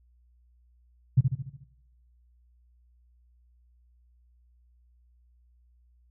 sine tone with echo, 130.5 Hz, C3, 4 cents flat, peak -14 dBFS, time 1.17-1.21 s, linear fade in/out 10 ms, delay 72 ms, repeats 6, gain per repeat -5 dB, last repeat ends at 1.642 s, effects noise-tail reverb RT60 1.0 s tail -22 dB re dry + added 60 Hz sine -59 dBFS peak until 6.1 s

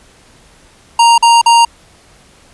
square tone bursts, 932.3 Hz, A#5, in tune, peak -5 dBFS, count 3, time 0.99-1.65 s, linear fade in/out 5 ms, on 190 ms, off 45 ms, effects pink hiss -45 dBFS RMS until 2.53 s + resampled to 24000 Hz

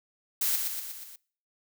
blue noise with echo, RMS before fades -27 dBFS, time 0.41-0.56 s, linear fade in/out 5 ms, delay 120 ms, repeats 5, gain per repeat -4 dB, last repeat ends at 1.16 s, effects noise-tail reverb RT60 0.5 s tail -24 dB re dry

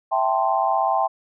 sine chord, A minor seventh, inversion second, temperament equal, 659.3 / 784 / 880 / 1046.5 Hz, E5 / G5 / A5 / C6, 0 / 0 / 0 / 0 cents, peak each -24 / -21 / -25 / -24 dBFS, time 0.11-1.08 s, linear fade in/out 20 ms, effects none

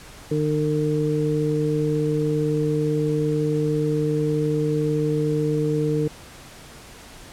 harmonic tone, 151.5 Hz, D#3, 46 cents flat, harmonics 1 / 2 / 3, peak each -23 / -25 / -23 dBFS, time 0.31-6.08 s, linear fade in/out 5 ms, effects pink hiss -43 dBFS RMS until 7.32 s + low-pass 11000 Hz 12 dB/octave

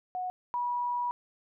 sine tone pair in turn, 733 / 971.1 Hz, F#5 / B5, -16 / -29 cents, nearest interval perfect fourth, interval 487 cents, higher second, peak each -31 / -28 dBFS, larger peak second, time 0.15-0.3 / 0.54-1.11 s, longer second, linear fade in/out 0 ms, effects none

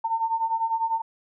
sine beating tone pair, 896 / 906 Hz, A5 / A#5, +31 / -50 cents, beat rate 10 Hz, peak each -28 / -24 dBFS, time 0.04-1.02 s, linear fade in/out 10 ms, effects none

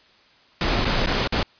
pink noise with dropouts, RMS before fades -21 dBFS, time 0.61-1.43 s, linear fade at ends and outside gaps 2 ms, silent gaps 0.847-0.852 / 1.061-1.071 / 1.275-1.323 s, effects white hiss -55 dBFS RMS until 1.59 s + resampled to 11025 Hz

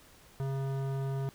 sine tone with hard clipping, 135.7 Hz, C#3, 36 cents flat, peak -33 dBFS, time 0.4-1.29 s, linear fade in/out 0 ms, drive 15 dB, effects pink hiss -58 dBFS RMS until 1.34 s

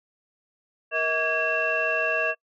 sine tone cluster, 470.8 / 639 / 1148 / 1647 / 2707 Hz, A#4 / D#5 / D6 / G#6 / E7, +17 / +46 / -40 / -15 / +45 cents, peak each -32 / -27 / -32 / -26 / -27 dBFS, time 0.91-2.35 s, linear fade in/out 50 ms, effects noise-tail reverb RT60 0.1 s tail -25 dB re dry + tanh soft clip ceiling -12 dBFS

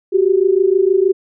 sine tone pair together, 368.5 / 394.9 Hz, F#4 / G4, -7 / +13 cents, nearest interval minor second, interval 120 cents, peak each -13 dBFS, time 0.12-1.13 s, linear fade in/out 20 ms, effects none

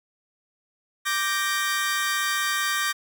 sawtooth chord, G minor, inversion second, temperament equal, 1174.7 / 1568 / 1864.7 Hz, D6 / G6 / Bb6, 0 / 0 / 0 cents, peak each -24 dBFS, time 1.05-2.93 s, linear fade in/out 20 ms, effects none

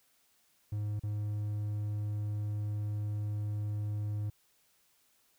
triangle tone with dropouts, 104.6 Hz, G#2, 13 cents sharp, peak -30 dBFS, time 0.72-4.3 s, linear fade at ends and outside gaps 5 ms, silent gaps 0.996-1.034 s, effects white hiss -70 dBFS RMS until 5.38 s

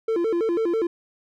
triangle tone with vibrato, 392 Hz, G4, in tune, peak -18 dBFS, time 0.08-0.87 s, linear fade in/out 5 ms, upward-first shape square, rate 6.1 Hz, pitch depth 230 cents each way, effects none

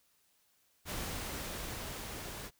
pink noise with level ramp, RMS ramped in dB -39 to -44 dBFS, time 0.85-2.51 s, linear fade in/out 50 ms, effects white hiss -72 dBFS RMS until 2.59 s

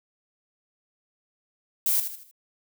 violet noise with echo, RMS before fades -23 dBFS, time 1.86-2 s, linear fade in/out 2 ms, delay 78 ms, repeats 4, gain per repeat -8 dB, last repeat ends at 2.312 s, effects none

